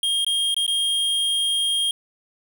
square tone with dropouts, 3230 Hz, G#7, 49 cents flat, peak -20 dBFS, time 0.03-1.91 s, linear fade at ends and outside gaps 2 ms, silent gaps 0.247-0.265 / 0.544-0.565 / 0.665-0.678 s, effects none

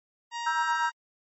sawtooth tone, 941 Hz, A#5, 16 cents sharp, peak -28 dBFS, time 0.31-0.92 s, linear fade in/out 50 ms
sine chord, E diminished, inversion second, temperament just, 949.3 / 1318.5 / 1582.2 Hz, Bb5 / E6 / G6, +31 / 0 / +16 cents, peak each -28 / -31 / -30 dBFS, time 0.46-0.9 s, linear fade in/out 10 ms
effects MP3 32 kbps

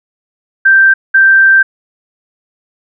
sine tone pair in turn, 1568 / 1568 Hz, G6 / G6, 0 / 0 cents, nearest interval unison, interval 0 cents, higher neither, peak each -3 dBFS, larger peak neither, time 0.65-0.94 / 1.14-1.63 s, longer second, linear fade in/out 10 ms, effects none

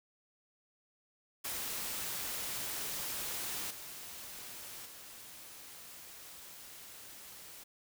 white noise with level steps, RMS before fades -39 / -47 / -51 dBFS, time 1.44-7.64 s, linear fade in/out 10 ms, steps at 3.7 / 4.85 s, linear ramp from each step 10 ms, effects none

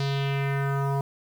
square tone with low-pass filter sweep, 138.59 Hz, C#3, in tune, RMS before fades -26 dBFS, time 0-1.01 s, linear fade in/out 2 ms, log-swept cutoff 4600 to 890 Hz, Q 2.7, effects 8-bit

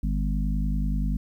harmonic tone, 50.4 Hz, G1, 49 cents sharp, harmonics 1 / 3 / 4 / 5, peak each -24 / -31 / -31 / -35 dBFS, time 0.03-1.17 s, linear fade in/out 5 ms, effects 10-bit

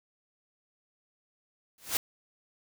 white noise with exponential growth, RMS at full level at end -24 dBFS, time 1.78-1.97 s, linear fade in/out 1 ms, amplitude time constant 40 ms, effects none

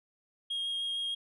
sine tone with vibrato, 3253 Hz, G#7, 37 cents flat, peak -29 dBFS, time 0.5-1.15 s, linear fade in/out 10 ms, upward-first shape sine, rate 6.6 Hz, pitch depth 8 cents each way, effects tanh soft clip ceiling -30 dBFS

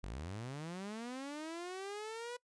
sawtooth linear sweep, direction up, 41.2 to 493.9 Hz, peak -38 dBFS, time 0.03-2.37 s, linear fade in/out 10 ms, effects noise-tail reverb RT60 0.1 s tail -22 dB re dry + resampled to 22050 Hz

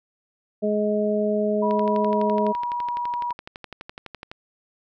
harmonic tone, 210.2 Hz, G#3, 21 cents sharp, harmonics 1 / 2 / 3, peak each -24 / -24 / -24 dBFS, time 0.62-2.53 s, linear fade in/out 20 ms
sine tone with pitch glide, 975 to 963.8 Hz, B5 to B5, -23 to -43 cents, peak -24 dBFS, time 1.62-3.33 s, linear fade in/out 10 ms, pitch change -20 cents, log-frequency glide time 2.12-2.17 s
click train, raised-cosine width 0.3 ms, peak -20 dBFS, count 32, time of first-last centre 1.71-4.315 s, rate 11.9 Hz
effects none

